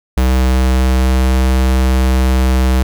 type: tone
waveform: square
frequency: 64.3 Hz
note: C2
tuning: 30 cents flat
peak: -10 dBFS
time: 0.17-2.83 s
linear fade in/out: 5 ms
effects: none